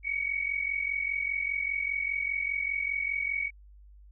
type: tone pair together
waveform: sine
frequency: 2217 / 2262 Hz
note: C#7 / C#7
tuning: 0 / +34 cents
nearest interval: unison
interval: 34 cents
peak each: -32 / -30 dBFS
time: 0.03-3.51 s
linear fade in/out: 50 ms
effects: added 50 Hz sine -50 dBFS peak until 4.11 s